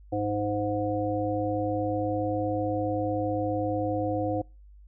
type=harmonic tone; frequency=103.83 Hz; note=G#2; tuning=in tune; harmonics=1 / 3 / 5 / 7; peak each=-33 / -30 / -30 / -32 dBFS; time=0.12-4.42 s; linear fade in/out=10 ms; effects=noise-tail reverb RT60 0.3 s tail -26 dB re dry + added 50 Hz sine -48 dBFS peak until 4.87 s